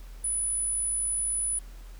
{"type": "tone", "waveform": "sine", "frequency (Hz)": 9956, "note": "D#9", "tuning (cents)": 0, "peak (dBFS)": -26, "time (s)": [0.24, 1.59], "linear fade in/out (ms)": 5, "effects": ["added 41 Hz sine -41 dBFS peak until 1.99 s", "pink hiss -56 dBFS RMS until 1.99 s"]}